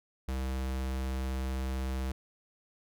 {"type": "tone", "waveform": "square", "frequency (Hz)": 65.41, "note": "C2", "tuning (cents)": 0, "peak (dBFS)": -32, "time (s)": [0.28, 2.12], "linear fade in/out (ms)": 5, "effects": []}